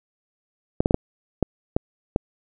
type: clicks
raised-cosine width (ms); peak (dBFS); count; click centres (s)
2; -5; 7; 0.805 / 0.859 / 0.909 / 0.944 / 1.427 / 1.765 / 2.161
effects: none